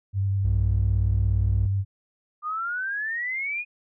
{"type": "tone with vibrato", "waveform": "sine", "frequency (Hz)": 98, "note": "G2", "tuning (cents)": 0, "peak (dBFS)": -21, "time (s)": [0.13, 1.85], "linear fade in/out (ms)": 50, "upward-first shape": "sine", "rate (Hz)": 10, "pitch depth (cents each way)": 17}
{"type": "tone", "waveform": "triangle", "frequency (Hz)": 60.8, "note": "B1", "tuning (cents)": -26, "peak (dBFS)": -21, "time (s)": [0.44, 1.67], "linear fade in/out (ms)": 10}
{"type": "exponential sweep", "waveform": "sine", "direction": "up", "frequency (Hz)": [1202, 2489], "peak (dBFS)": -26, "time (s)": [2.42, 3.65], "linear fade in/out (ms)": 50}
{"effects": []}